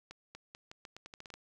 accelerating click train, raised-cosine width 0.2 ms, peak -30 dBFS, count 12, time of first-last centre 0.11-1.34 s, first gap 240 ms, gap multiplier 0.83, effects 11-bit

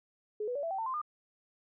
sine tone with pitch steps, 423.4 / 492 / 571.7 / 664.4 / 772 / 897.2 / 1042.5 / 1211.5 Hz, G#4 / B4 / D5 / E5 / G5 / A5 / C6 / D#6, +33 / -7 / -47 / +13 / -27 / +34 / -7 / -47 cents, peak -32 dBFS, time 0.4-1.016 s, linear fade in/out 5 ms, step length 77 ms, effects none

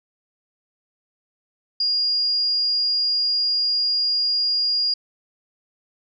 sine tone, 4841 Hz, D#8, 48 cents flat, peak -18 dBFS, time 1.8-4.94 s, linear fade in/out 5 ms, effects none

